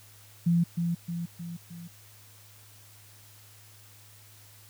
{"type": "tone with echo", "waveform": "sine", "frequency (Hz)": 170.6, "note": "F3", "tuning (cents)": -40, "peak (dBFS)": -20, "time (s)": [0.46, 0.64], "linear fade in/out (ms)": 10, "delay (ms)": 310, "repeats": 4, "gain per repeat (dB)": -5, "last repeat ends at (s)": 1.88, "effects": ["added 104 Hz sine -55 dBFS peak until 4.69 s", "white hiss -55 dBFS RMS until 4.69 s"]}